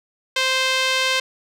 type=tone with band-pass filter; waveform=sawtooth; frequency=522 Hz; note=C5; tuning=4 cents flat; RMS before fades=-20 dBFS; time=0.36-1.2 s; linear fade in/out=5 ms; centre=3200 Hz; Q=1.2; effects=none

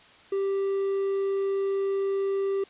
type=tone; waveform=triangle; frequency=392.1 Hz; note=G4; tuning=in tune; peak=-22 dBFS; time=0.32-2.64 s; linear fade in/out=5 ms; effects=white hiss -53 dBFS RMS until 2.69 s + resampled to 8000 Hz

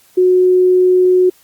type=tone; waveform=sine; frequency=366.1 Hz; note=F#4; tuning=18 cents flat; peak=-7 dBFS; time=0.17-1.3 s; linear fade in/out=10 ms; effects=white hiss -50 dBFS RMS until 1.43 s + Opus 48 kbps

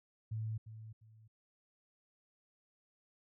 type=tone with echo; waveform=sine; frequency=110 Hz; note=A2; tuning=in tune; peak=-36 dBFS; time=0.31-0.58 s; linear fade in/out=10 ms; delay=350 ms; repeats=2; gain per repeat=-11 dB; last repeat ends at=1.28 s; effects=none

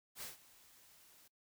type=noise with ADSR envelope; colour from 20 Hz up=white; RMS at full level=-45 dBFS; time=0.15-1.28 s; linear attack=74 ms; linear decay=140 ms; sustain=-19 dB; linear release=8 ms; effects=noise-tail reverb RT60 0.1 s tail -21 dB re dry

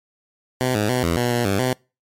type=tone with pitch steps; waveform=10% pulse; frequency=127.6 / 105.2 / 125.9 / 84.1 / 121.6 / 120.2 / 98.2 / 127.5 Hz; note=C3 / G#2 / B2 / E2 / B2 / B2 / G2 / C3; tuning=-43 / +23 / +34 / +35 / -26 / -46 / +4 / -44 cents; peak=-10 dBFS; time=0.61-1.73 s; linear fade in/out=0 ms; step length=140 ms; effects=noise-tail reverb RT60 0.3 s tail -26 dB re dry + MP3 64 kbps

